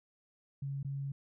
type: tone with dropouts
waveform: sine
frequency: 138.59 Hz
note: C#3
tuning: in tune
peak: -35 dBFS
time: 0.62-1.12 s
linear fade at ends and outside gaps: 5 ms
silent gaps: 0.83-0.847 s
effects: none